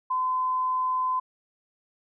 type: tone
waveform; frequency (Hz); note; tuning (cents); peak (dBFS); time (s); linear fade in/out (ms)
sine; 1022; C6; -41; -23; 0.1-1.2; 10
effects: none